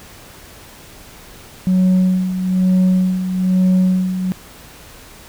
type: tone with tremolo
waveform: sine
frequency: 185 Hz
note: F#3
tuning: in tune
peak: -7 dBFS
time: 1.67-4.32 s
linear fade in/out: 0 ms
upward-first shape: sine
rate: 1.1 Hz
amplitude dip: 70%
effects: tanh soft clip ceiling -9 dBFS + pink hiss -40 dBFS RMS until 5.28 s